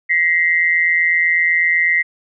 sine tone pair together, 1908 / 2076 Hz, A#6 / C7, +40 / -14 cents, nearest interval minor second, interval 146 cents, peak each -15 dBFS, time 0.09-2.03 s, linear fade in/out 20 ms, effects none

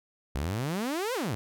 sawtooth exponential two-way sweep, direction up then down, 61.74 to 536 to 91.5 Hz, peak -25 dBFS, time 0.35-1.35 s, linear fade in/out 0 ms, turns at 1.14 s, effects none

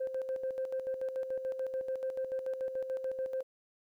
sine tone with tremolo, 523.3 Hz, C5, in tune, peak -30 dBFS, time 0-3.43 s, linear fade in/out 10 ms, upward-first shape square, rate 6.9 Hz, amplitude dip 60%, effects tanh soft clip ceiling -28 dBFS + 12-bit

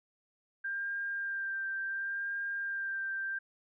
sine tone with vibrato, 1589 Hz, G6, 23 cents sharp, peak -33 dBFS, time 0.64-3.39 s, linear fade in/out 10 ms, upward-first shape sine, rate 0.7 Hz, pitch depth 18 cents each way, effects none

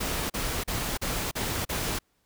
pink noise bursts, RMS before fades -30 dBFS, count 6, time 0-1.99 s, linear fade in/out 10 ms, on 300 ms, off 38 ms, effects pink hiss -71 dBFS RMS until 2.25 s

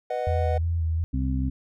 triangle chord, B major, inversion none, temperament just, 493.9 / 617.4 / 740.8 Hz, B4 / D#5 / F#5, 0 / -14 / +2 cents, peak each -28 dBFS, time 0.1-0.58 s, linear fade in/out 5 ms
sine tone with vibrato, 82.41 Hz, E2, in tune, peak -22 dBFS, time 0.27-1.04 s, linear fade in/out 0 ms, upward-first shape square, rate 2.8 Hz, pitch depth 31 cents each way
harmonic tone, 65.41 Hz, C2, in tune, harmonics 1 / 2 / 3 / 4, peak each -25 / -29 / -36 / -29 dBFS, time 1.13-1.5 s, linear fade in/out 10 ms
effects none

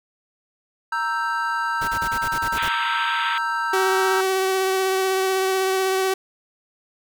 triangle chord, E diminished, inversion second, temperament equal, 932.3 / 1318.5 / 1568 Hz, Bb5 / E6 / G6, 0 / 0 / 0 cents, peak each -24 dBFS, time 0.92-4.21 s, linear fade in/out 5 ms
pink noise bursts, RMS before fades -31 dBFS, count 9, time 1.81-2.688 s, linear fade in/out 10 ms, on 70 ms, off 31 ms
white band-pass noise, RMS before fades -28 dBFS, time 2.57-3.38 s, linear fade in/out 0 ms, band 1000 to 3700 Hz, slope 96 dB/octave
sawtooth tone with vibrato, 380 Hz, F#4, 46 cents sharp, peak -15 dBFS, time 3.73-6.14 s, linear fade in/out 5 ms, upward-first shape triangle, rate 16 Hz, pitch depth 17 cents each way
effects none

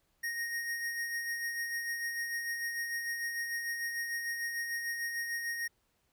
square tone with tremolo, 1864.7 Hz, A#6, in tune, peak -33 dBFS, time 0.23-5.68 s, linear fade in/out 10 ms, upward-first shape sine, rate 6.7 Hz, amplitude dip 40%, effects pink hiss -75 dBFS RMS until 6.12 s

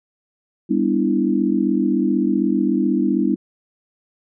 sine chord, E minor seventh, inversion first, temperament equal with one note detuned, 198.96 / 246.9 / 293.7 / 329.6 Hz, G3 / B3 / D4 / E4, +26 / 0 / 0 / 0 cents, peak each -21 dBFS, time 0.69-3.36 s, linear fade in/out 20 ms, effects none

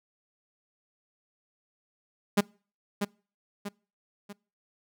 sawtooth tone with echo, 203.5 Hz, G#3, 35 cents flat, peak -15 dBFS, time 2.37-2.41 s, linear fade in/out 10 ms, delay 640 ms, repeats 3, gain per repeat -7 dB, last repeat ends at 4.33 s, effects noise-tail reverb RT60 0.4 s tail -26 dB re dry

